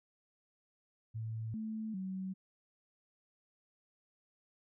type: tone with pitch steps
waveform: sine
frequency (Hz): 111.5 / 219 / 188.9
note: A2 / A3 / F#3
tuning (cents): +23 / -8 / +36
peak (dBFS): -37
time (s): 1.14-2.34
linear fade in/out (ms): 20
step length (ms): 400
effects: none